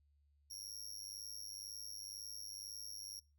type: tone with amplitude modulation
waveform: sawtooth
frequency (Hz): 5590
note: F8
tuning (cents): +1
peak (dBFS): -40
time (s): 0.5-3.2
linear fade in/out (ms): 10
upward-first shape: sine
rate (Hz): 102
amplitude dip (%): 95
effects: noise-tail reverb RT60 0.3 s tail -22 dB re dry + added 72 Hz sine -70 dBFS peak until 3.38 s